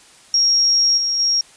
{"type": "tone with level steps", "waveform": "sine", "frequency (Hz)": 5588, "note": "F8", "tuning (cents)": 0, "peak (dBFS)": [-12, -17, -14], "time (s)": [0.34, 1.41], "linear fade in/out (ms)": 2, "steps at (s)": [0.97, 1.19], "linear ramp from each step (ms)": 10, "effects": ["white hiss -47 dBFS RMS until 1.56 s", "resampled to 22050 Hz"]}